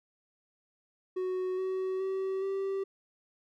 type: tone with pitch steps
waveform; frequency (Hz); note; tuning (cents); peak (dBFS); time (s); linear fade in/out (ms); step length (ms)
triangle; 370 / 376.3 / 382.6 / 389.1; F#4 / F#4 / G4 / G4; 0 / +29 / -42 / -13; -28; 1.16-2.84; 10; 420
effects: none